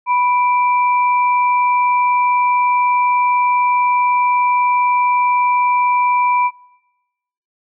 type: tone pair together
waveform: sine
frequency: 987.6 / 2349 Hz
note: B5 / D7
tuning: 0 / 0 cents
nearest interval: octave + minor third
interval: 1500 cents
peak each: -12 / -23 dBFS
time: 0.06-6.51 s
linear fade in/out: 50 ms
effects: noise-tail reverb RT60 1.0 s tail -23 dB re dry